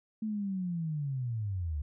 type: linear sweep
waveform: sine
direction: down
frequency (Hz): 221.1 to 69.3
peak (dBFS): -31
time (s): 0.22-1.82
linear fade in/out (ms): 5
effects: none